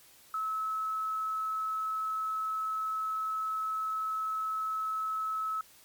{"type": "tone with quantisation", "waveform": "sine", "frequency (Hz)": 1296, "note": "E6", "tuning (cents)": -30, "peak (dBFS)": -30, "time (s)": [0.34, 5.61], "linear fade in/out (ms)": 2, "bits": 10, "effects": ["white hiss -58 dBFS RMS until 5.84 s", "MP3 96 kbps"]}